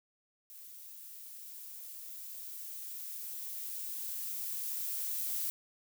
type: noise with level ramp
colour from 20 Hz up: violet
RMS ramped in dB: -51 to -35 dBFS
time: 0.5-5.5 s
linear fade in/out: 0 ms
effects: none